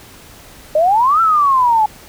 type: exponential two-way sweep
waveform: sine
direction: up then down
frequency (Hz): 593 to 1356 to 841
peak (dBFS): -9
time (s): 0.75-1.86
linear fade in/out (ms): 5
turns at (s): 1.21
effects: pink hiss -40 dBFS RMS until 2.08 s